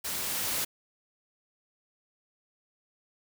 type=noise with level ramp; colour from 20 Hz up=white; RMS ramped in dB=-34 to -30 dBFS; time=0.04-0.65 s; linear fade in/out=10 ms; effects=none